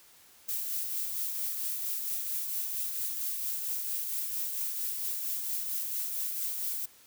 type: noise with tremolo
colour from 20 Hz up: violet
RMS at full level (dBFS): -32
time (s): 0.48-6.86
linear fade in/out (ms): 10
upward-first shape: triangle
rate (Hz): 4.4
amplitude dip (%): 40
effects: white hiss -58 dBFS RMS until 7.06 s